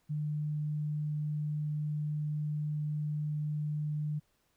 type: tone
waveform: sine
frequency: 150.3 Hz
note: D3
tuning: 40 cents sharp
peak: -31 dBFS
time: 0.09-4.2 s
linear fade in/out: 20 ms
effects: pink hiss -74 dBFS RMS until 4.56 s